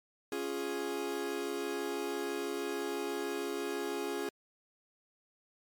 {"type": "chord", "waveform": "40% pulse", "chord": "Db major", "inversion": "none", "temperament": "equal", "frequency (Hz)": [277.2, 349.2, 415.3], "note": ["Db4", "F4", "Ab4"], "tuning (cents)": [0, 0, 0], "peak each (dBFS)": [-40, -38, -36], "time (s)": [0.32, 4.29], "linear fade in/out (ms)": 2, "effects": ["MP3 96 kbps"]}